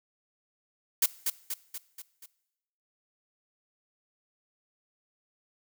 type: noise with echo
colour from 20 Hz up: blue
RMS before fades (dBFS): -23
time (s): 1.02-1.06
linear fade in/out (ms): 5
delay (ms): 240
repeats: 5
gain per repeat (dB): -5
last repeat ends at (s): 2.26
effects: noise-tail reverb RT60 0.9 s tail -19 dB re dry